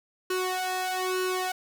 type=tone with flanger; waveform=sawtooth; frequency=370 Hz; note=F#4; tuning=in tune; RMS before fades=-29 dBFS; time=0.3-1.52 s; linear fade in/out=5 ms; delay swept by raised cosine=0.71 to 1.54 ms; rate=1.1 Hz; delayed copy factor=+0.9; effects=none